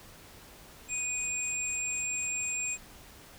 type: tone pair together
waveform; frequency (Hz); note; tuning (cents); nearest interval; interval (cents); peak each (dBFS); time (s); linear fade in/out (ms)
sine; 2478 / 7426; D#7 / A#8; -8 / -8; octave + perfect fifth; 1900; -35 / -32; 0.88-2.78; 50
effects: pink hiss -52 dBFS RMS until 3.38 s

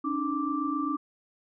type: tone cluster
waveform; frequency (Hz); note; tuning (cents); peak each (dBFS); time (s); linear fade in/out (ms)
sine; 278.5 / 306.1 / 1173; C#4 / D#4 / D6; +8 / -28 / -2; -31; 0.04-0.97; 10
effects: none

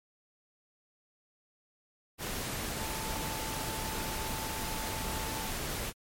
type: tone in noise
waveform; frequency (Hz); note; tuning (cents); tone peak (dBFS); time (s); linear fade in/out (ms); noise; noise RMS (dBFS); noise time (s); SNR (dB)
sine; 880; A5; 0; -42; 2.75-5.53; 50; pink; -36; 2.18-5.93; -9
effects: MP3 64 kbps

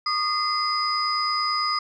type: tone cluster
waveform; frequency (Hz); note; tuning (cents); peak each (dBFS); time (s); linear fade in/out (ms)
sine; 1118 / 1227 / 2055 / 4980; C#6 / D#6 / C7 / D#8; +14 / -25 / -32 / +1; -33 / -24 / -32 / -25; 0.06-1.79; 5
effects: tanh soft clip ceiling -12 dBFS

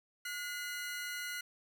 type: tone pair together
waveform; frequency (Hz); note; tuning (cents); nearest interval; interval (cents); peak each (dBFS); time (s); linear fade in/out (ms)
sawtooth; 1441.8 / 2039; F#6 / C7; -45 / -45; tritone; 600; -37 / -39; 0.25-1.41; 5
effects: none

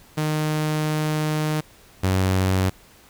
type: tone pair in turn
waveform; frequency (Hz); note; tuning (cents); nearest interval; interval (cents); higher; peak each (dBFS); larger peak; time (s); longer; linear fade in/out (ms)
sawtooth; 153.7 / 94.12; D#3 / F#2; -21 / +30; minor sixth; 849; first; -17 / -14; second; 0.17-1.61 / 2.03-2.7; first; 10
effects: pink hiss -51 dBFS RMS until 3.09 s

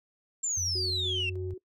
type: exponential sweep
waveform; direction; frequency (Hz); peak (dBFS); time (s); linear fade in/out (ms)
sine; down; 7459 to 2637; -27; 0.43-1.3; 10
type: tone with pitch glide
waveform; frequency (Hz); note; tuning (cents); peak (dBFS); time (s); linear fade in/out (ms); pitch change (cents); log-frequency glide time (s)
sine; 90 to 91.89; F#2 to F#2; -47 to -11; -33; 0.57-1.54; 5; +36; 1.17-1.31
type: tone with tremolo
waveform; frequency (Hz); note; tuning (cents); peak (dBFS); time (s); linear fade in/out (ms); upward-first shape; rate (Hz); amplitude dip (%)
sine; 370; F#4; 0; -34; 0.75-1.58; 5; square; 3.3; 40
effects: noise-tail reverb RT60 0.1 s tail -21 dB re dry + tanh soft clip ceiling -22 dBFS

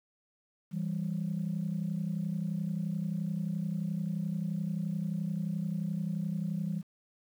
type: tone pair together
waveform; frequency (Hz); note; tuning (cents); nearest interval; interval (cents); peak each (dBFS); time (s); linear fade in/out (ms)
sine; 164.49 / 196; E3 / G3; -3 / 0; minor third; 303; -32 / -33; 0.71-6.83; 50
effects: tanh soft clip ceiling -25 dBFS + 10-bit

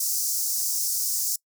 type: high-pass noise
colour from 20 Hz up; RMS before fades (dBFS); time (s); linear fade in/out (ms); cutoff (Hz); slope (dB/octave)
pink; -26; 0-1.36; 5; 5200; 48
effects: noise-tail reverb RT60 0.1 s tail -24 dB re dry

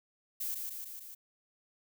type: noise with echo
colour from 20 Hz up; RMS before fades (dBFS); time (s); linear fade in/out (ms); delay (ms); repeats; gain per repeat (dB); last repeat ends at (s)
violet; -36; 0.4-0.55; 10; 150; 4; -3; 1.15
effects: none

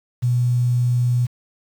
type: tone with quantisation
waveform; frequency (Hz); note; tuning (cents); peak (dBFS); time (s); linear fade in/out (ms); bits
sine; 122.5; B2; -14; -15; 0.22-1.27; 20; 7
effects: none

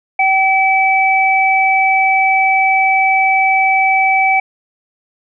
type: tone pair together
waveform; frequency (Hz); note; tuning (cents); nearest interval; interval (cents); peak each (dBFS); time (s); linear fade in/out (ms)
sine; 767.5 / 2300; G5 / D7; -37 / -37; octave + perfect fifth; 1900; -12; 0.19-4.4; 5
effects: none

